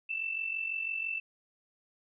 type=tone pair together; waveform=sine; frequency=2649 / 2695 Hz; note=E7 / E7; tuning=+8 / +38 cents; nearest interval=unison; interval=30 cents; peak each=-33 / -38 dBFS; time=0.09-1.2 s; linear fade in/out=10 ms; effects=none